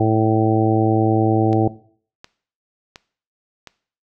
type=harmonic tone; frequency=110 Hz; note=A2; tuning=in tune; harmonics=1 / 2 / 3 / 4 / 5 / 6 / 7; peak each=-18 / -25 / -18 / -23 / -27 / -26 / -22 dBFS; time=0-1.68 s; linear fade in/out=5 ms
type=click train; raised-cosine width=0.2 ms; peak=-19 dBFS; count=4; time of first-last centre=1.53-3.673 s; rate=1.4 Hz
effects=noise-tail reverb RT60 0.5 s tail -18 dB re dry